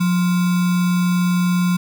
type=tone with sample-and-hold; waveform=sine; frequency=178.6 Hz; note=F3; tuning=39 cents sharp; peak=-14 dBFS; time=0-1.77 s; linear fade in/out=10 ms; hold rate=1225 Hz; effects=none